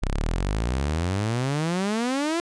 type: exponential sweep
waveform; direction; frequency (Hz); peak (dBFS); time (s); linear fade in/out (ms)
sawtooth; up; 30.74 to 347.8; -19; 0.02-2.4; 0
effects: resampled to 22050 Hz